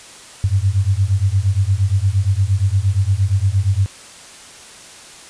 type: beating tone pair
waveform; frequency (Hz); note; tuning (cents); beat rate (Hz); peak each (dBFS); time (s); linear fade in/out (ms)
sine; 93.3 / 101.9; F#2 / G#2; +15 / -32; 8.6; -16 / -16; 0.44-3.86; 0
effects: white hiss -39 dBFS RMS until 5.29 s + resampled to 22050 Hz